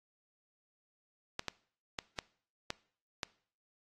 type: clicks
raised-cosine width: 0.2 ms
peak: -17 dBFS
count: 6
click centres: 1.394 / 1.483 / 1.988 / 2.188 / 2.704 / 3.232 s
effects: noise-tail reverb RT60 0.5 s tail -22 dB re dry + AAC 32 kbps